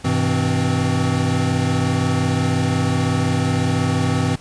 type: tone cluster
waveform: square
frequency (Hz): 99.8 / 125.5 / 161.5 / 258.9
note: G2 / B2 / E3 / C4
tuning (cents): +32 / +28 / -35 / -18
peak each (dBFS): -23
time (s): 0.04-4.36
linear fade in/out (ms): 10
effects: pink hiss -44 dBFS RMS until 4.4 s + resampled to 22050 Hz